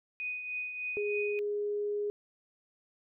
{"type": "tone with tremolo", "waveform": "sine", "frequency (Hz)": 2489, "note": "D#7", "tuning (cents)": 0, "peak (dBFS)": -32, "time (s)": [0.2, 1.39], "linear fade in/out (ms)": 0, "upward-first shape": "triangle", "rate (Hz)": 3.3, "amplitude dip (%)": 55}
{"type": "tone", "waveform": "sine", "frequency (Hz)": 413.3, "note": "G#4", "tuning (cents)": -8, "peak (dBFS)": -30, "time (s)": [0.97, 2.1], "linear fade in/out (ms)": 0}
{"effects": []}